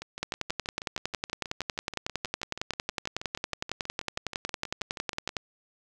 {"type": "two click trains", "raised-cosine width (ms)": 0.2, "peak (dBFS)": [-12, -20], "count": [57, 34], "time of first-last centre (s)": [[0.23, 5.368], [0.02, 5.292]], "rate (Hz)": [10.9, 6.26], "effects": []}